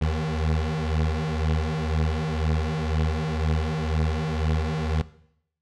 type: beating tone pair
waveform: 25% pulse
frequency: 77.4 / 79.4 Hz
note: D#2 / D#2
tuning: -9 / +36 cents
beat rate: 2 Hz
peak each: -22 dBFS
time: 0.01-5.02 s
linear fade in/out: 10 ms
effects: noise-tail reverb RT60 0.7 s tail -17 dB re dry + low-pass 5000 Hz 12 dB/octave